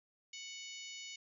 harmonic tone with a mistuned harmonic, 740 Hz, F#5, in tune, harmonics 3 / 4 / 5 / 6 / 7 / 8 / 9, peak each -51 / -50 / -55 / -56 / -57 / -55 / -54 dBFS, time 0.33-1.16 s, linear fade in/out 5 ms, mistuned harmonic 9, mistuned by +39 cents, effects none

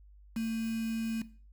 sine tone with quantisation, 225.4 Hz, A3, 42 cents sharp, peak -30 dBFS, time 0.36-1.22 s, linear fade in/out 5 ms, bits 7, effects noise-tail reverb RT60 0.4 s tail -17 dB re dry + added 50 Hz sine -53 dBFS peak until 1.52 s

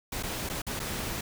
pink noise with dropouts, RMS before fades -34 dBFS, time 0.12-1.21 s, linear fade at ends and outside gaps 5 ms, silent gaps 0.227-0.233 / 0.491-0.497 / 0.619-0.666 / 0.794-0.799 s, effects none

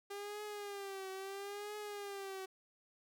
sawtooth tone with vibrato, 399.9 Hz, G4, 35 cents sharp, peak -39 dBFS, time 0.1-2.46 s, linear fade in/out 10 ms, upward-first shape triangle, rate 0.75 Hz, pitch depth 93 cents each way, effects none

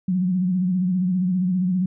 sine tone with vibrato, 182.9 Hz, F#3, 20 cents flat, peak -18 dBFS, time 0.08-1.86 s, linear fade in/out 5 ms, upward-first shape sine, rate 15 Hz, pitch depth 68 cents each way, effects none

